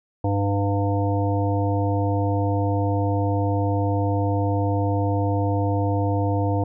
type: harmonic tone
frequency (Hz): 100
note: G2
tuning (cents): +35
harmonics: 1 / 3 / 5 / 7 / 9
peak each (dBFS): -21 / -26 / -28 / -29 / -31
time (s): 0.24-6.64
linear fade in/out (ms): 5
effects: none